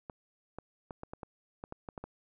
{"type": "clicks", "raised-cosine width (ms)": 1, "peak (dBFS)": -27, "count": 11, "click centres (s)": [0.098, 0.586, 0.908, 1.034, 1.135, 1.232, 1.639, 1.724, 1.888, 1.978, 2.04], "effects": []}